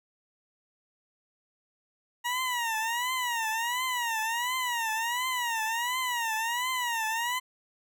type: tone with vibrato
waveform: 20% pulse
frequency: 950 Hz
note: A#5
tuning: 33 cents sharp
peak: -23 dBFS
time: 2.24-7.4 s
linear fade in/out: 20 ms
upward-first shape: triangle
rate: 1.4 Hz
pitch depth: 160 cents each way
effects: none